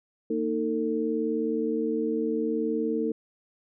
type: tone cluster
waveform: sine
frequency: 230.6 / 310.1 / 449.3 Hz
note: A#3 / D#4 / A4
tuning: -19 / -6 / +36 cents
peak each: -30 / -29 / -28 dBFS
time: 0.3-3.12 s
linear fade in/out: 5 ms
effects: none